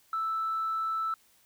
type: tone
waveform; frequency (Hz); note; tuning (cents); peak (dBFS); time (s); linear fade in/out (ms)
sine; 1318.5; E6; 0; -27; 0.13-1.14; 2
effects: tanh soft clip ceiling -24 dBFS + white hiss -64 dBFS RMS until 1.45 s